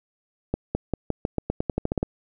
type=accelerating click train; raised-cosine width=2 ms; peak=-10 dBFS; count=14; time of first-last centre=0.54-2.029 s; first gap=210 ms; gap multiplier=0.89; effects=none